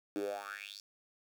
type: tone with high-pass filter sweep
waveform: 10% pulse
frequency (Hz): 100.4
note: G2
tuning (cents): +42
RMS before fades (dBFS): -41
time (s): 0.16-0.8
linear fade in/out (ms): 0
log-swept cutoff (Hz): 290 to 5200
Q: 6.5
effects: none

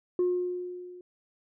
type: tone with level ramp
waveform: sine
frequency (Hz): 358.9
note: F4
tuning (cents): +47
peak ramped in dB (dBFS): -20 to -44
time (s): 0.19-1.01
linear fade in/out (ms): 2
effects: tanh soft clip ceiling -20 dBFS

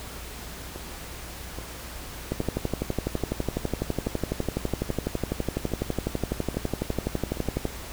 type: two click trains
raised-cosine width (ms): 2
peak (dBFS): -12 / -22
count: 65 / 9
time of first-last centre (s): 2.32-7.653 / 0.76-7.372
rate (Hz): 12 / 1.21
effects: added 60 Hz sine -42 dBFS peak until 7.92 s + pink hiss -40 dBFS RMS until 7.92 s

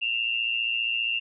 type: tone pair together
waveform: sine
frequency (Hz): 2695 / 2810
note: E7 / F7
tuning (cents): +38 / +10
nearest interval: minor second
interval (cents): 72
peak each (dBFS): -27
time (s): 0.01-1.2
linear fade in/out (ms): 20
effects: none

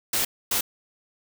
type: noise bursts at uneven times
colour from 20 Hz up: white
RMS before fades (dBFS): -24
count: 2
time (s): 0.13-0.25 / 0.51-0.61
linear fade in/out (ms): 5
effects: none

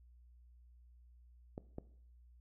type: clicks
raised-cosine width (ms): 2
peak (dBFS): -29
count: 2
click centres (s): 1.579 / 1.784
effects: noise-tail reverb RT60 0.6 s tail -18 dB re dry + added 60 Hz sine -59 dBFS peak until 2.4 s

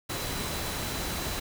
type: tone in noise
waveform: sine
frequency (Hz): 3982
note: B7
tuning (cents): +14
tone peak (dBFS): -43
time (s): 0.09-1.4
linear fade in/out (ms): 10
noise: pink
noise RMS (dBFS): -33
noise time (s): 0.09-1.4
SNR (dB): -13
effects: none

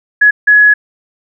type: tone bursts at uneven times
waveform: sine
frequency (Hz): 1686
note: G#6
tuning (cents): +26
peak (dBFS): -3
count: 2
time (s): 0.21-0.31 / 0.47-0.74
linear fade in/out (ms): 10
effects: none

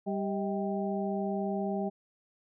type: harmonic tone with a mistuned harmonic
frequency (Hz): 196.9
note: G3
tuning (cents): +8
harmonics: 1 / 2 / 3 / 4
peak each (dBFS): -32 / -35 / -37 / -38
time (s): 0.06-1.9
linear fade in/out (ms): 20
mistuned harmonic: 3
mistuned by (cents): +120
effects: none

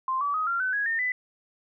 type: tone with pitch steps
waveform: sine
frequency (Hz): 1046.5 / 1147.8 / 1259 / 1380.9 / 1514.6 / 1661.2 / 1822.1 / 1998.5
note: C6 / D6 / D#6 / F6 / F#6 / G#6 / A#6 / B6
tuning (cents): 0 / -40 / +20 / -20 / +40 / 0 / -40 / +20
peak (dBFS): -24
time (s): 0.08-1.12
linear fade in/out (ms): 2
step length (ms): 130
effects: none

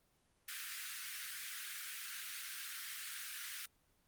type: high-pass noise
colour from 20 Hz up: pink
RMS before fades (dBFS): -45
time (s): 0.48-3.66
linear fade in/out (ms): 5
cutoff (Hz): 1400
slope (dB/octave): 48
effects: pink hiss -75 dBFS RMS until 4.07 s + Opus 24 kbps

